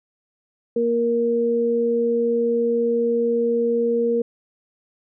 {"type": "tone pair together", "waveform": "sine", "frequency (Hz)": [234.5, 469], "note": ["A#3", "A#4"], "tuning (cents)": [11, 11], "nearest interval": "octave", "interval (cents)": 1200, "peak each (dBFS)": [-24, -18], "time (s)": [0.76, 4.22], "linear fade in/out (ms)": 5, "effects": []}